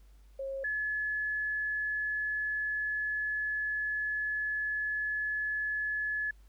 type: tone pair in turn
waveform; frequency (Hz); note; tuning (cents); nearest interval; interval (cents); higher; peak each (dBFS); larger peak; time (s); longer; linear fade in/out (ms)
sine; 541 / 1710.1; C#5 / A6; -42 / -50; octave + minor sixth; 1992; second; -34 / -30; second; 0.39-0.64 / 0.64-6.31; second; 5
effects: added 50 Hz sine -54 dBFS peak until 6.48 s + pink hiss -70 dBFS RMS until 6.48 s